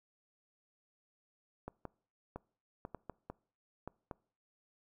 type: clicks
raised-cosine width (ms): 1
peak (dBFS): -28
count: 9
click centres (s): 1.68 / 1.853 / 2.36 / 2.851 / 2.947 / 3.097 / 3.3 / 3.876 / 4.112
effects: noise-tail reverb RT60 0.5 s tail -24 dB re dry